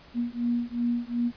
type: beating tone pair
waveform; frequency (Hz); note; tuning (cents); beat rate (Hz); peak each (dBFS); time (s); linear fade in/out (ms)
sine; 237.5 / 240.2; A#3 / B3; +33 / -48; 2.7; -28; 0.14-1.32; 50
effects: pink hiss -52 dBFS RMS until 1.36 s + resampled to 11025 Hz

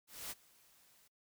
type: noise with ADSR envelope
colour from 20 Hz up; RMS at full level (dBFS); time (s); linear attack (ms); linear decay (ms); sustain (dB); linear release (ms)
white; -43; 0.07-1.08; 240; 30; -24; 8
effects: noise-tail reverb RT60 0.1 s tail -24 dB re dry

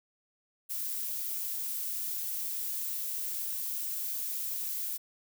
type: noise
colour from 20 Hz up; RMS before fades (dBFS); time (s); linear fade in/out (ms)
violet; -35; 0.69-4.98; 20
effects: none

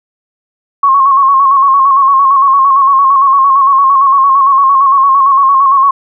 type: tone with vibrato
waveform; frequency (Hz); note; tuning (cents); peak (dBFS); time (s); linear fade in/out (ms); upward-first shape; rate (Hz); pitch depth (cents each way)
sine; 1092; C#6; -26; -4; 0.83-5.91; 5; square; 8.8; 43
effects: none

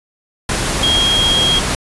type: tone in noise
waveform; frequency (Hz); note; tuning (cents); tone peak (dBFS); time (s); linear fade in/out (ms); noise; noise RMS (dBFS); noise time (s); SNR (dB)
sine; 3258; G#7; -34; -12; 0.83-1.59; 2; pink; -18; 0.49-1.75; +3
effects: resampled to 24000 Hz

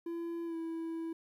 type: tone with pitch glide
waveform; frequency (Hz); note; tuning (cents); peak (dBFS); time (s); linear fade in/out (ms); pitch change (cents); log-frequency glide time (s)
triangle; 337.4 to 328.4; E4 to E4; +40 to -6; -34; 0.06-1.13; 5; -46; 0.45-0.56
effects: 12-bit

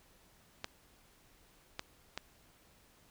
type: clicks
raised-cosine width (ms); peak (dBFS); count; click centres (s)
0.2; -20; 3; 0.644 / 1.794 / 2.176
effects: pink hiss -65 dBFS RMS until 3.1 s

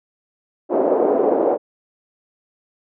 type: band-pass noise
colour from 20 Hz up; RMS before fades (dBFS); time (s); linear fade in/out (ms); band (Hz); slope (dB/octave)
white; -17; 0.69-1.58; 50; 330 to 590; 24
effects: none

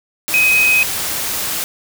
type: tone in noise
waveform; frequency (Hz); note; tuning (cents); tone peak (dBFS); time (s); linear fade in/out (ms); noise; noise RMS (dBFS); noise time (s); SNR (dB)
sine; 2522; D#7; +23; -10; 0.34-0.83; 0; white; -21; 0.28-1.64; +8
effects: none

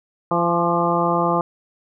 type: harmonic tone with a mistuned harmonic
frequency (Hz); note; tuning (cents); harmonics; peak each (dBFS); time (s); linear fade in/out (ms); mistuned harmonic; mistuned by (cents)
171.2; F3; -34; 1 / 2 / 3 / 4 / 5 / 6 / 7; -24 / -24 / -24 / -24 / -24 / -24 / -24; 0.31-1.41; 2; 6; +44
effects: none

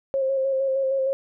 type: tone with vibrato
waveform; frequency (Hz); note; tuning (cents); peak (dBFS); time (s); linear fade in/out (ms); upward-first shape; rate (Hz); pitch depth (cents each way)
sine; 536; C5; +42; -20; 0.14-1.13; 0; square; 6.5; 23
effects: none

